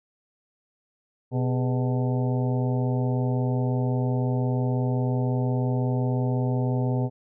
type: harmonic tone with a mistuned harmonic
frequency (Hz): 125.7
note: B2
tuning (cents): +31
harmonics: 1 / 2 / 3 / 4 / 5 / 6 / 7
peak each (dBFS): -23 / -29 / -33 / -35 / -37 / -39 / -40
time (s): 1.31-7.1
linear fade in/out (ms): 50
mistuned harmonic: 3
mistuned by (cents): +130
effects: none